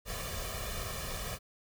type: noise with comb filter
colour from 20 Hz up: pink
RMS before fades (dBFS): -38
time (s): 0.05-1.39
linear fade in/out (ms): 50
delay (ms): 1.7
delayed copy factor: +0.8
effects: none